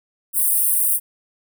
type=high-pass noise; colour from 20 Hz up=pink; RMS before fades=-18 dBFS; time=0.33-1 s; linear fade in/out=50 ms; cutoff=8700 Hz; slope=96 dB/octave; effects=none